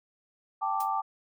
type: chord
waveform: sine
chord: G suspended second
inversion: none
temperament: equal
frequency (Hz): 784 / 880 / 1174.7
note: G5 / A5 / D6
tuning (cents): 0 / 0 / 0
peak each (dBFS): -31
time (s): 0.61-1.02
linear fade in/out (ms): 20
type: noise with exponential decay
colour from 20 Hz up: blue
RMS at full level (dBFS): -36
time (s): 0.8-0.91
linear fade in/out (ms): 5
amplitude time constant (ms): 22
effects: none